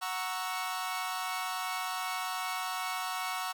sawtooth chord, F# dominant seventh, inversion none, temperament equal, 740 / 932.3 / 1108.7 / 1318.5 Hz, F#5 / A#5 / C#6 / E6, 0 / 0 / 0 / 0 cents, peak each -34 / -37 / -34 / -36 dBFS, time 0.01-3.53 s, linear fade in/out 20 ms, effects none

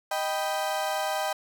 35% pulse chord, Eb augmented, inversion none, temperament equal, 622.3 / 784 / 987.8 Hz, Eb5 / G5 / B5, 0 / 0 / 0 cents, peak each -29 / -28 / -33 dBFS, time 0.11-1.33 s, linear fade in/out 5 ms, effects none

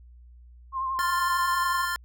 sine tone with vibrato, 1058 Hz, C6, 19 cents sharp, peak -26 dBFS, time 0.72-1.88 s, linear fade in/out 50 ms, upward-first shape sine, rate 11 Hz, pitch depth 33 cents each way
square chord, F major, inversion second, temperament equal, 1046.5 / 1396.9 / 1760 Hz, C6 / F6 / A6, 0 / 0 / 0 cents, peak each -32 dBFS, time 0.99-1.96 s, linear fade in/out 0 ms
effects added 60 Hz sine -47 dBFS peak until 2.04 s

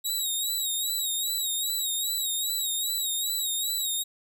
15% pulse tone with vibrato, 3821 Hz, A#7, 42 cents sharp, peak -20 dBFS, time 0.04-4.04 s, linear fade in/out 20 ms, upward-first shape sine, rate 2.5 Hz, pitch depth 72 cents each way, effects none

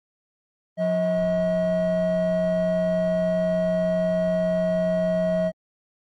triangle tone pair together, 178.3 / 638 Hz, F3 / D#5, +36 / +43 cents, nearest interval octave + minor seventh, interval 2207 cents, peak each -22 / -18 dBFS, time 0.77-5.52 s, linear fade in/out 50 ms, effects tanh soft clip ceiling -15 dBFS + Opus 24 kbps

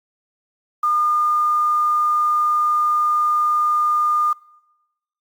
sine tone with quantisation, 1213 Hz, D#6, 44 cents flat, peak -15 dBFS, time 0.83-4.33 s, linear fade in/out 5 ms, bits 7, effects noise-tail reverb RT60 1.0 s tail -24 dB re dry + Opus 48 kbps

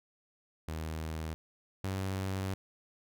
sawtooth tone pair in turn, 79.4 / 95.69 Hz, D#2 / G2, +36 / -41 cents, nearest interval minor third, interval 323 cents, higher second, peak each -32 / -29 dBFS, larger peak second, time 0.68-1.34 / 1.84-2.54 s, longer second, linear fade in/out 0 ms, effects none

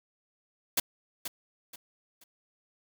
white noise with echo, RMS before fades -26 dBFS, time 0.77-0.8 s, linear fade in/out 5 ms, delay 480 ms, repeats 3, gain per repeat -10 dB, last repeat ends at 2.24 s, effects none

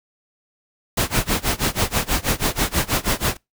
pink noise with tremolo, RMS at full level -18 dBFS, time 0.97-3.37 s, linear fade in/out 5 ms, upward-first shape sine, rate 6.2 Hz, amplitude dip 95%, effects noise-tail reverb RT60 0.2 s tail -24 dB re dry

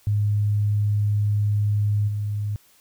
sine tone with level steps, 103.83 Hz, G#2, in tune, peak -18 / -23 dBFS, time 0.07-2.56 s, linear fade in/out 0 ms, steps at 2.07 s, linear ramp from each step 20 ms, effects white hiss -57 dBFS RMS until 2.8 s

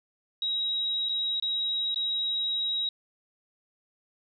sine tone with dropouts, 3828 Hz, A#7, 45 cents sharp, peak -26 dBFS, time 0.42-2.89 s, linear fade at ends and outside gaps 2 ms, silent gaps 1.088-1.093 / 1.399-1.424 / 1.945-1.959 s, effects none

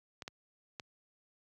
clicks, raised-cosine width 0.2 ms, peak -25 / -24 / -24 dBFS, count 3, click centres 0.222 / 0.279 / 0.798 s, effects high-pass 80 Hz 12 dB/octave

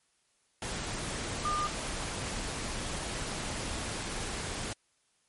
sine tone in noise, 1208 Hz, D6, 48 cents sharp, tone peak -29 dBFS, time 1.45-1.67 s, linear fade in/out 2 ms, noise pink, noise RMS -36 dBFS, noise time 0.62-4.73 s, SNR +4 dB, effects white hiss -72 dBFS RMS until 5.28 s + MP3 48 kbps

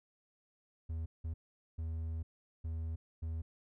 triangle tone bursts at uneven times, 81 Hz, E2, 30 cents flat, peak -34 dBFS, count 5, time 0.89-1.06 / 1.24-1.34 / 1.78-2.23 / 2.64-2.96 / 3.22-3.42 s, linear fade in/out 10 ms, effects none

